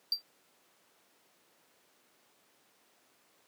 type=tone with exponential decay; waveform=triangle; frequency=4699 Hz; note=D8; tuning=in tune; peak=-22 dBFS; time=0.12-0.22 s; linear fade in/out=2 ms; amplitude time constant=21 ms; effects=pink hiss -67 dBFS RMS until 3.47 s + high-pass 300 Hz 12 dB/octave